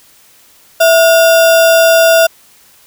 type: tone with sample-and-hold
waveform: sine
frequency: 659.3 Hz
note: E5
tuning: in tune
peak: -4 dBFS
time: 0.8-2.27 s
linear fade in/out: 10 ms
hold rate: 2100 Hz
effects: white hiss -45 dBFS RMS until 2.86 s